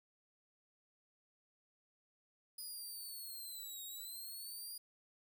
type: linear two-way sweep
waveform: 5% pulse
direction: down then up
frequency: 4978 to 3746 to 4858 Hz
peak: -39 dBFS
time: 2.58-4.78 s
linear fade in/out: 5 ms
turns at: 3.84 s
effects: 12-bit